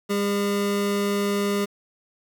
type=tone pair together; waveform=square; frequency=201.3 / 405.6 Hz; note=G3 / G#4; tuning=+46 / -41 cents; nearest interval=octave; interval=1213 cents; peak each=-25 dBFS; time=0.09-1.66 s; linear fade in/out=20 ms; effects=8-bit